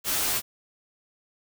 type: noise with comb filter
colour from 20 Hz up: white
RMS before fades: -26 dBFS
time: 0.04-0.42 s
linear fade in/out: 50 ms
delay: 12 ms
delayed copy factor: -0.95
effects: none